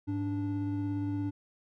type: tone pair together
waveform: triangle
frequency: 102.8 / 291.2 Hz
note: G#2 / D4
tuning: -17 / -15 cents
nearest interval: octave + tritone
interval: 1802 cents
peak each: -32 / -30 dBFS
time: 0.07-1.31 s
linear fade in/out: 20 ms
effects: none